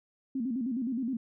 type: tone with vibrato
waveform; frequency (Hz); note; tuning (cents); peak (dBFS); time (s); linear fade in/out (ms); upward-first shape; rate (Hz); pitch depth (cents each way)
sine; 246.9; B3; 0; -29; 0.35-1.17; 5; square; 9.6; 130
effects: none